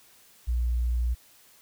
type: tone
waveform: sine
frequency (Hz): 59.9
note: A#1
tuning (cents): +48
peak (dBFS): -23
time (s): 0.47-1.15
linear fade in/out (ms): 20
effects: white hiss -57 dBFS RMS until 1.61 s